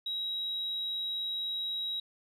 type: tone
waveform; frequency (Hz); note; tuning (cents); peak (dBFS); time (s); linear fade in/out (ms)
sine; 3841; B7; -49; -31; 0.06-2; 5
effects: tanh soft clip ceiling -27 dBFS